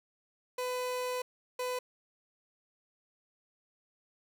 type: tone bursts at uneven times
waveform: 30% pulse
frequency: 501 Hz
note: B4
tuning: 25 cents sharp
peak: -30 dBFS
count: 2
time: 0.58-1.22 / 1.59-1.79 s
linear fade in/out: 5 ms
effects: none

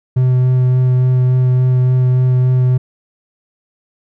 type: tone with vibrato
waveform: triangle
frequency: 127.2 Hz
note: C3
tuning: 48 cents flat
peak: -7 dBFS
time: 0.16-2.78 s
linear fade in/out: 10 ms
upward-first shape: sine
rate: 3.5 Hz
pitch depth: 10 cents each way
effects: none

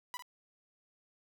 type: tone with echo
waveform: sawtooth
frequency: 987.8 Hz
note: B5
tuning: in tune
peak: -35 dBFS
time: 0.14-0.17 s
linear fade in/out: 0 ms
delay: 53 ms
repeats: 1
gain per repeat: -9 dB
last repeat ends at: 0.223 s
effects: none

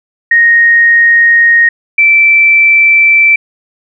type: tone pair in turn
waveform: sine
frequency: 1864.7 / 2331 Hz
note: A#6 / D7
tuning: 0 / -14 cents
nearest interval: major third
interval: 386 cents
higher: second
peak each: -3 dBFS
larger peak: neither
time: 0.31-1.69 / 1.98-3.36 s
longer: neither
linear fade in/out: 5 ms
effects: none

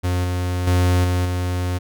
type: tone with level steps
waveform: 45% pulse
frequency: 90 Hz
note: F#2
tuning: 47 cents flat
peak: -18 / -20 / -14 / -17 / -20 dBFS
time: 0.03-1.79 s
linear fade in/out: 20 ms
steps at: 0.24 / 0.67 / 1.04 / 1.25 s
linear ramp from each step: 5 ms
effects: none

